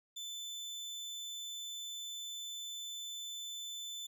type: tone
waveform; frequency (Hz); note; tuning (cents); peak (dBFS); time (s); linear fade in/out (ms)
30% pulse; 3520; A7; 0; -39; 0.16-4.07; 10
effects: none